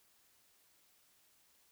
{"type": "silence", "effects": ["white hiss -70 dBFS RMS until 1.71 s"]}